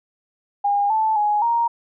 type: tone with pitch steps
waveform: sine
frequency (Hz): 811 / 876 / 835 / 935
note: G#5 / A5 / G#5 / A#5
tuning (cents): -41 / -8 / +9 / +5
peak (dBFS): -16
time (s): 0.64-1.68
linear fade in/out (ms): 10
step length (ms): 260
effects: none

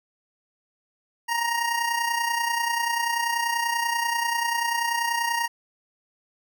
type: tone with amplitude modulation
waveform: 25% pulse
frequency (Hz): 936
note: A#5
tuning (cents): +7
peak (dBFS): -17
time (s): 1.28-5.48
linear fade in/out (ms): 20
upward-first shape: sine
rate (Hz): 30.3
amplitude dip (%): 55
effects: none

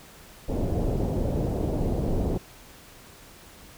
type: low-pass noise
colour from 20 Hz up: pink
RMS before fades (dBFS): -26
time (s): 0.48-2.38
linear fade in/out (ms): 10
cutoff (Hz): 620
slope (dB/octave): 24
effects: pink hiss -49 dBFS RMS until 3.77 s

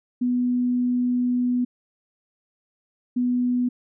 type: tone pair in turn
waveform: sine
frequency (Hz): 246.9 / 246.9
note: B3 / B3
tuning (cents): 0 / 0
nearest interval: unison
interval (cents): 0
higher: neither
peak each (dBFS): -19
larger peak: neither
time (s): 0.21-1.65 / 3.16-3.69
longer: first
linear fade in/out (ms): 10
effects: none

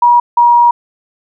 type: tone pair in turn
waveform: sine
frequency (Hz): 960 / 953.9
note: B5 / A#5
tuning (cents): -49 / +40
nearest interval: unison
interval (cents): 11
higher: first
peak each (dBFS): -4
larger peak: neither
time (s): 0.02-0.2 / 0.37-0.71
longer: second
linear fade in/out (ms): 5
effects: none

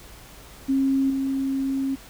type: tone with level steps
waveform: sine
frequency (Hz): 270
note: C#4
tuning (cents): -45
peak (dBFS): -18 / -22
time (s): 0.68-1.96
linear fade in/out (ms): 20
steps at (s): 1.1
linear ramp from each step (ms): 2
effects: added 50 Hz sine -52 dBFS peak until 2.09 s + pink hiss -46 dBFS RMS until 2.09 s

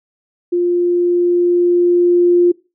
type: tone with level ramp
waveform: sine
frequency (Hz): 351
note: F4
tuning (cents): +9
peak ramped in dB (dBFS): -12 to -7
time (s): 0.52-2.52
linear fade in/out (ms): 10
effects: noise-tail reverb RT60 0.3 s tail -23 dB re dry

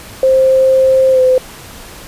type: tone with pitch glide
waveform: sine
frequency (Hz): 526 to 512.8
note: C5 to C5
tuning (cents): +9 to -35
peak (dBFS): -6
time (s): 0.23-1.38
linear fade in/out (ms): 2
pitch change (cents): -44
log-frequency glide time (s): 1.11-1.2
effects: pink hiss -33 dBFS RMS until 2.07 s + resampled to 32000 Hz

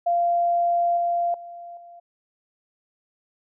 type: tone with level steps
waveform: sine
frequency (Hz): 692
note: F5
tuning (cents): -16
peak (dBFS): -18 / -20 / -36 / -42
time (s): 0.06-2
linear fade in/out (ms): 10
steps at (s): 0.97 / 1.34 / 1.77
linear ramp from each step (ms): 2
effects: none

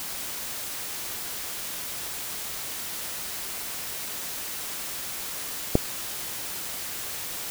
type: click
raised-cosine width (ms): 2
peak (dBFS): -3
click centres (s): 5.754
effects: white hiss -34 dBFS RMS until 7.5 s

